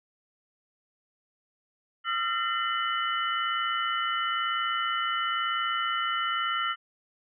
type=tone cluster; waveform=sine; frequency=1242 / 1363 / 1819 / 2041 / 2980 Hz; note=D#6 / F6 / A#6 / C7 / F#7; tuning=-3 / -43 / -43 / -44 / +12 cents; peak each=-37 / -28 / -35 / -37 / -33 dBFS; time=2.04-6.76 s; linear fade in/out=50 ms; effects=none